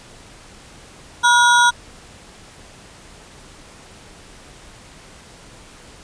square ring-modulated tone, 1200 Hz, D6, 37 cents sharp, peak -8 dBFS, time 1.23-1.71 s, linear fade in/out 20 ms, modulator 236 Hz, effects pink hiss -43 dBFS RMS until 6.03 s + resampled to 22050 Hz

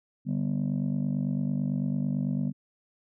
sine chord, G major, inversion second, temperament just, 147 / 196 / 245 Hz, D3 / G3 / B3, +2 / 0 / -14 cents, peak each -28 / -28 / -29 dBFS, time 0.25-2.53 s, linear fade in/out 50 ms, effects tanh soft clip ceiling -21 dBFS

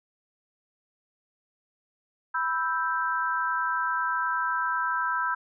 sine chord, E minor, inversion second, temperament equal, 987.8 / 1318.5 / 1568 Hz, B5 / E6 / G6, 0 / 0 / 0 cents, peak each -29 dBFS, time 2.34-5.35 s, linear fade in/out 10 ms, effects none

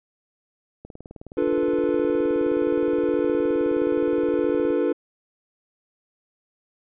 click train, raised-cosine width 2 ms, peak -26 dBFS, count 75, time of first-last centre 0.85-4.704 s, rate 19.2 Hz
triangle chord, B half-diminished seventh, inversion first, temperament equal, 293.7 / 349.2 / 440 / 493.9 Hz, D4 / F4 / A4 / B4, 0 / 0 / 0 / 0 cents, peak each -23 dBFS, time 1.37-4.93 s, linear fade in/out 10 ms
effects resampled to 8000 Hz

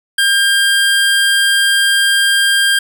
25% pulse tone, 1600 Hz, G6, 35 cents sharp, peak -6 dBFS, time 0.18-2.79 s, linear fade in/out 5 ms, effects none

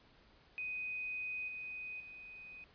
sine tone with level steps, 2500 Hz, D#7, 8 cents sharp, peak -38 / -42 / -49 dBFS, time 0.58-2.64 s, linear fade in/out 0 ms, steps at 1.48 / 2 s, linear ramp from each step 2 ms, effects pink hiss -65 dBFS RMS until 2.74 s + resampled to 11025 Hz

